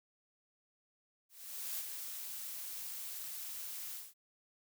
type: noise with ADSR envelope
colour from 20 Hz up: blue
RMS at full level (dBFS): -39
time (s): 1.29-4.14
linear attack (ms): 500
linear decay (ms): 30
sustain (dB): -5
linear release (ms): 200
effects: none